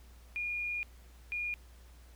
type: tone bursts at uneven times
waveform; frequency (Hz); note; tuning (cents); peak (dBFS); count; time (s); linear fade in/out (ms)
sine; 2429; D#7; -42; -33; 2; 0.36-0.83 / 1.32-1.54; 0
effects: added 60 Hz sine -53 dBFS peak until 2.15 s + pink hiss -63 dBFS RMS until 2.15 s